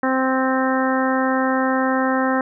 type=harmonic tone; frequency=261.6 Hz; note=C4; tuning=in tune; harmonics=1 / 2 / 3 / 4 / 5 / 6 / 7; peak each=-20 / -23 / -25 / -26 / -27 / -28 / -28 dBFS; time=0.03-2.41 s; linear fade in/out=2 ms; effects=none